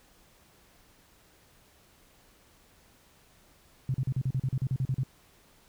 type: tone bursts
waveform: sine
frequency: 130.81 Hz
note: C3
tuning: in tune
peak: -25 dBFS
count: 13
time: 3.89-5.034 s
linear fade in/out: 2 ms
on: 52 ms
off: 39 ms
effects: pink hiss -61 dBFS RMS until 5.68 s